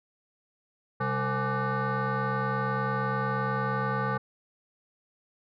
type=tone with frequency modulation; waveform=sine; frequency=523.3 Hz; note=C5; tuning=in tune; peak=-24 dBFS; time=1-4.18 s; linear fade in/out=10 ms; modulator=326 Hz; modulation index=3; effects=tanh soft clip ceiling -23 dBFS